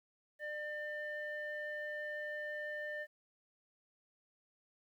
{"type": "tone with low-pass filter", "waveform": "square", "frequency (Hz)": 599, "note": "D5", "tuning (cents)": 34, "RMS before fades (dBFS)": -42, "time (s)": [0.39, 3.07], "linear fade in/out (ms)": 50, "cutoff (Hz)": 1900, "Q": 4.4, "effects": ["12-bit"]}